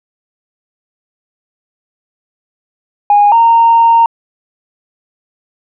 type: tone pair in turn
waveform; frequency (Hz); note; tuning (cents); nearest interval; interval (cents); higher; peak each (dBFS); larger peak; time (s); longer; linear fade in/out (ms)
sine; 822 / 922.7; G#5 / A#5; -18 / -18; major second; 200; second; -3; neither; 3.1-3.32 / 3.32-4.06; second; 2
effects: tanh soft clip ceiling 0 dBFS